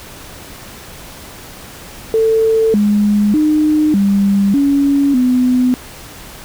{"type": "tone with pitch steps", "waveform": "sine", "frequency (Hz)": [445.3, 207, 305.3, 199, 281, 251.3], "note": ["A4", "G#3", "D#4", "G3", "C#4", "B3"], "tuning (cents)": [21, -5, -33, 26, 24, 30], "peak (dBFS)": -9, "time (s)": [2.14, 5.74], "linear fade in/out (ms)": 0, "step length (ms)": 600, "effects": ["pink hiss -34 dBFS RMS until 6.44 s"]}